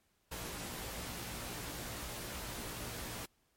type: noise with comb filter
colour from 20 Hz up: pink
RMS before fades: -43 dBFS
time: 0.31-3.26 s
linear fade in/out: 10 ms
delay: 17 ms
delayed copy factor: +0.7
effects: pink hiss -75 dBFS RMS until 3.56 s + MP3 64 kbps